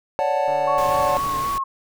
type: chord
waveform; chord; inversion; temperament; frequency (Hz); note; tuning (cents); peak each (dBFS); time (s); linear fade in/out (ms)
triangle; D major seventh; third; equal; 554.4 / 587.3 / 740 / 880; C#5 / D5 / F#5 / A5; 0 / 0 / 0 / 0; -22; 0.19-1.17; 0
type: click train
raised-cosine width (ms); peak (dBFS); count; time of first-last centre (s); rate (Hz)
1; -25; 142; 0.48-1.446; 146
type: tone with vibrato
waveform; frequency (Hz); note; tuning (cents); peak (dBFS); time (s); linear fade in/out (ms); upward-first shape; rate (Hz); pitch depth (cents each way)
sine; 1097; C#6; -18; -21; 0.67-1.64; 10; triangle; 3.9; 39
type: noise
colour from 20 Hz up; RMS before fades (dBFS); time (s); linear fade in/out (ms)
pink; -33; 0.78-1.58; 0
effects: none